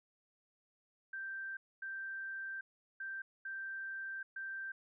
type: tone bursts at uneven times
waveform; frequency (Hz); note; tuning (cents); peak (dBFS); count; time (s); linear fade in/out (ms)
sine; 1568; G6; 0; -40; 5; 1.13-1.57 / 1.82-2.61 / 3-3.22 / 3.45-4.23 / 4.36-4.72; 5
effects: none